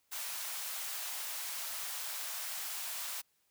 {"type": "high-pass noise", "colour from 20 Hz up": "white", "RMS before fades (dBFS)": -40, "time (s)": [0.11, 3.22], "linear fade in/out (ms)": 20, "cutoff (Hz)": 650, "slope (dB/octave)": 24, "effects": ["white hiss -75 dBFS RMS until 3.5 s"]}